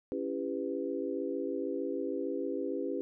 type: chord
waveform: sine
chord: C# half-diminished seventh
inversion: none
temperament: just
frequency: 277.2 / 332.6 / 399.1 / 498.9 Hz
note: C#4 / E4 / G4 / B4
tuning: 0 / +16 / +31 / +17 cents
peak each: -37 / -38 / -37 / -38 dBFS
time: 0.12-3.01 s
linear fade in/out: 0 ms
effects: none